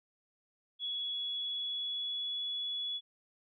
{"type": "tone with pitch glide", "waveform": "sine", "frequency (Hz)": [3371, 3396], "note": ["G#7", "G#7"], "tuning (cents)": [25, 38], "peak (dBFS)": -34, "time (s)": [0.79, 3.01], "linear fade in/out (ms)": 50, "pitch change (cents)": 13, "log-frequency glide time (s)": [1.02, 2.43], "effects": []}